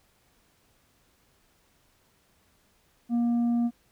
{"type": "tone with tanh clipping", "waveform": "sine", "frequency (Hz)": 236.9, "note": "A#3", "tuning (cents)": 28, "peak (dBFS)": -23, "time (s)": [3.09, 3.71], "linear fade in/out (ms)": 50, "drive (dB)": 4, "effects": ["pink hiss -66 dBFS RMS until 3.91 s"]}